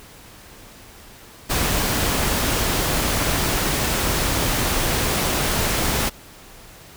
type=noise; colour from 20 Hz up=pink; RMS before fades=-21 dBFS; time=1.49-6.1 s; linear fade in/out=20 ms; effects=pink hiss -44 dBFS RMS until 6.96 s